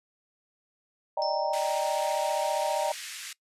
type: chord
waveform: sine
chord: Eb major seventh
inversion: third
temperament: equal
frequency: 587.3 / 622.3 / 784 / 932.3 Hz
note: D5 / Eb5 / G5 / Bb5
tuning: 0 / 0 / 0 / 0 cents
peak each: -31 dBFS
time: 1.17-2.92 s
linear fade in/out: 5 ms
type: tone with exponential decay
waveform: sine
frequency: 5300 Hz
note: E8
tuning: 9 cents sharp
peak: -32 dBFS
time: 1.22-2.05 s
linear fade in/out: 0 ms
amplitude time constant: 180 ms
type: band-pass noise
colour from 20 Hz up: pink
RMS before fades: -40 dBFS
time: 1.53-3.33 s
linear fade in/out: 5 ms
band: 1800 to 11000 Hz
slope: 24 dB/octave
effects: noise-tail reverb RT60 0.1 s tail -21 dB re dry + resampled to 32000 Hz